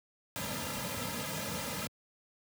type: noise with comb filter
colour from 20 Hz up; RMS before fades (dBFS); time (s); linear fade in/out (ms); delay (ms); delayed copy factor
pink; -37; 0.36-1.87; 0; 2.7; -0.95
effects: high-pass 100 Hz 12 dB/octave